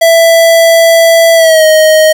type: tone with pitch glide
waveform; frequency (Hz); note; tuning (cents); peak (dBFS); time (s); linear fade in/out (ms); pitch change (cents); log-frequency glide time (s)
square; 663 to 625.8; E5 to D#5; +10 to +10; -3; 0.01-2.13; 10; -100; 1.35-1.65
effects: none